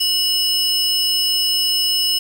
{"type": "tone pair together", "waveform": "square", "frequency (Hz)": [2929, 5219], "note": ["F#7", "E8"], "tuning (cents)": [-18, -18], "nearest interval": "minor seventh", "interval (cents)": 1000, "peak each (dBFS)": -19, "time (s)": [0, 2.19], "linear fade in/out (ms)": 10, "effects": ["7-bit"]}